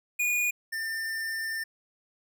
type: tone pair in turn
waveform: square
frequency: 2448 / 1795.7 Hz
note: D#7 / A6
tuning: -29 / +35 cents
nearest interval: perfect fourth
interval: 536 cents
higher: first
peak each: -25 / -31 dBFS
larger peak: first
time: 0.19-0.51 / 0.72-1.64 s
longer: second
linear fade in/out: 10 ms
effects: none